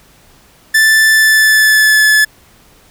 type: tone with pitch glide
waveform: 45% pulse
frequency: 1760 to 1725.8 Hz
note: A6 to A6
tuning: 0 to -34 cents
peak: -6 dBFS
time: 0.74-2.25 s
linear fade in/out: 10 ms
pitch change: -34 cents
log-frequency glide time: 1.11-2.05 s
effects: pink hiss -46 dBFS RMS until 2.9 s